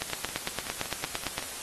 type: two click trains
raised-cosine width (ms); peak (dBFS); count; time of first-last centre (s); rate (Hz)
0.2; -18 / -11; 8 / 13; 0.1-1.426 / 0.02-1.381; 5.28 / 8.82
effects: white hiss -39 dBFS RMS until 1.62 s + AAC 32 kbps